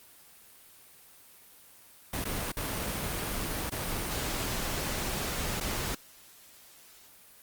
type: noise with dropouts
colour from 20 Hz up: pink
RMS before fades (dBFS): -33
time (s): 2.13-5.95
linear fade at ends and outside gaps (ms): 5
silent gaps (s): 2.243-2.252 / 2.52-2.568 / 3.698-3.718 / 5.601-5.608
effects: white hiss -55 dBFS RMS until 7.42 s + Opus 32 kbps